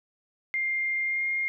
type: tone with pitch glide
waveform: sine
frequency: 2109 to 2126 Hz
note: C7 to C7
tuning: +13 to +27 cents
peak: -25 dBFS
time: 0.54-1.48 s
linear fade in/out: 0 ms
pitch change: +14 cents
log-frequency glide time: 1.03-1.25 s
effects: none